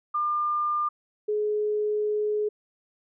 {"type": "tone pair in turn", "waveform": "sine", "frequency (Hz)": [1200, 421.7], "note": ["D6", "G#4"], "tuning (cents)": [37, 26], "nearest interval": "octave + tritone", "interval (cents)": 1811, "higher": "first", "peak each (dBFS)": -23, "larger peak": "neither", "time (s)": [[0.14, 0.89], [1.28, 2.49]], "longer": "second", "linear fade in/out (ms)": 10, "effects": []}